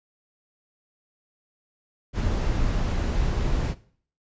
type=noise; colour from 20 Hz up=brown; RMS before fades=-24 dBFS; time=2.13-3.75 s; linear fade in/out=50 ms; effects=noise-tail reverb RT60 0.5 s tail -18 dB re dry + resampled to 16000 Hz